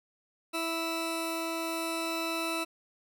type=tone pair together; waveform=20% pulse; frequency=329.2 / 1317 Hz; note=E4 / E6; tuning=-2 / -2 cents; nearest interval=2 octaves; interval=2400 cents; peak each=-28 / -29 dBFS; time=0.53-2.65 s; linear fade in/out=20 ms; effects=none